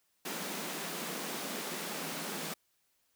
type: high-pass noise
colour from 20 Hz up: pink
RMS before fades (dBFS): -39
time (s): 0.25-2.54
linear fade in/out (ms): 5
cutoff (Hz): 160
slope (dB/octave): 96
effects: white hiss -75 dBFS RMS until 3.15 s